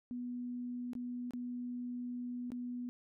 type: tone with dropouts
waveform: sine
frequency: 245.2 Hz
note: B3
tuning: 12 cents flat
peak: -38 dBFS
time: 0.11-2.89 s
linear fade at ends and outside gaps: 0 ms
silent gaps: 0.933-0.952 / 1.308-1.335 / 2.504-2.519 s
effects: none